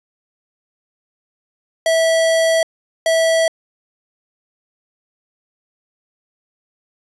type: tone bursts at uneven times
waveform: square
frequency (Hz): 653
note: E5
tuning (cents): -17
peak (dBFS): -13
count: 2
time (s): 1.86-2.63 / 3.06-3.48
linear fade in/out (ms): 2
effects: resampled to 24000 Hz + 8-bit